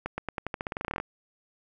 accelerating click train, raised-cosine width 0.5 ms, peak -16 dBFS, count 18, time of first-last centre 0.06-1 s, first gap 120 ms, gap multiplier 0.89, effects none

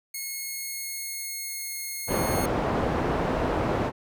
5% pulse tone with pitch glide, 2173 to 2155 Hz, C#7 to C#7, -35 to -49 cents, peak -22 dBFS, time 0.14-2.46 s, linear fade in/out 5 ms, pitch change -14 cents, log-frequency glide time 0.29-1.79 s
white low-pass noise, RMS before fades -26 dBFS, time 2.07-3.92 s, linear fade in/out 50 ms, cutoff 720 Hz, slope 12 dB/octave
effects none

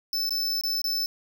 square tone with dropouts, 5274 Hz, E8, in tune, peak -25 dBFS, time 0.13-1.06 s, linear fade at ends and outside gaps 1 ms, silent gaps 0.293-0.307 / 0.611-0.636 / 0.817-0.842 s, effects none

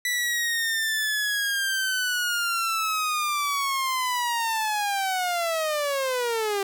sawtooth linear sweep, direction down, 1975.5 to 389.1 Hz, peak -20 dBFS, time 0.05-6.63 s, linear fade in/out 2 ms, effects none

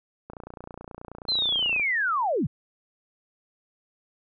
click train, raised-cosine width 1 ms, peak -25 dBFS, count 45, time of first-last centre 0.3-1.797 s, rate 29.4 Hz
sine linear sweep, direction down, 4186 to 92.5 Hz, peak -22 dBFS, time 1.28-2.47 s, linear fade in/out 10 ms
effects none

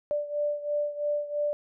sine beating tone pair, 587.3 / 590.3 Hz, D5 / D5, 0 / +9 cents, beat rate 3 Hz, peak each -28 / -32 dBFS, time 0.11-1.53 s, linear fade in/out 0 ms, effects none

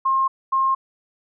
sine tone pair in turn, 1067 / 1067 Hz, C6 / C6, +34 / +34 cents, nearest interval unison, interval 0 cents, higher neither, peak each -16 dBFS, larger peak neither, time 0.05-0.28 / 0.52-0.75 s, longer neither, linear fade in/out 10 ms, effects none

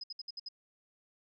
sine tone bursts, 5040 Hz, D#8, 21 cents sharp, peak -39 dBFS, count 6, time 0.01-0.487 s, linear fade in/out 5 ms, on 27 ms, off 63 ms, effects none

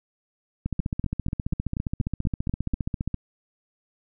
two click trains, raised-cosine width 5 ms, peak -14 / -14 dBFS, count 9 / 38, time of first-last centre 0.8-2.737 / 0.66-3.143 s, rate 4.13 / 14.9 Hz, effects none

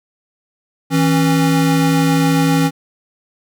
square tone pair together, 162.45 / 273.2 Hz, E3 / C#4, -25 / -25 cents, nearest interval major sixth, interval 900 cents, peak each -15 dBFS, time 0.9-2.71 s, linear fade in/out 50 ms, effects none

